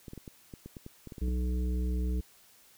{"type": "clicks", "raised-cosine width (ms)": 3, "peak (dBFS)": -30, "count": 12, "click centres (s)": [0.082, 0.134, 0.177, 0.278, 0.538, 0.66, 0.768, 0.864, 1.073, 1.122, 1.182, 1.282]}
{"type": "harmonic tone", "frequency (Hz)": 61.74, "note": "B1", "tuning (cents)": 0, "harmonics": [1, 3, 5, 7], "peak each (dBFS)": [-28, -38, -42, -45], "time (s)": [1.21, 2.21], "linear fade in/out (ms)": 10}
{"effects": ["white hiss -60 dBFS RMS until 2.77 s"]}